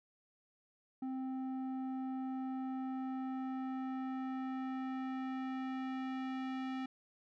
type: tone with low-pass filter sweep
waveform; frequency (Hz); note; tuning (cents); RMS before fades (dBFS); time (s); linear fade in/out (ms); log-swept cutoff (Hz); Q
square; 261.6; C4; 0; -40; 1.02-6.86; 5; 660 to 2800; 0.96
effects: none